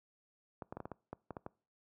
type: clicks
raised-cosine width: 1 ms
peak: -28 dBFS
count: 10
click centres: 0.622 / 0.725 / 0.77 / 0.803 / 0.855 / 0.917 / 1.13 / 1.307 / 1.368 / 1.464 s
effects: noise-tail reverb RT60 0.4 s tail -24 dB re dry + high-pass 80 Hz 12 dB/octave